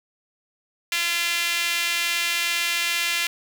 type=tone with high-pass filter; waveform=sawtooth; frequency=342.3 Hz; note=F4; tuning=35 cents flat; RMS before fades=-24 dBFS; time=0.92-3.27 s; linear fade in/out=2 ms; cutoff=2400 Hz; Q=1.9; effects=none